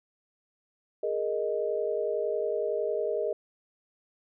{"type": "chord", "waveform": "sine", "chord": "Ab suspended second", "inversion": "none", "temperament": "equal", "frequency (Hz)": [415.3, 466.2, 622.3], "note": ["Ab4", "Bb4", "Eb5"], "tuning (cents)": [0, 0, 0], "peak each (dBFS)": -31, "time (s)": [1.03, 3.33], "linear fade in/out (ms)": 5, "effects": []}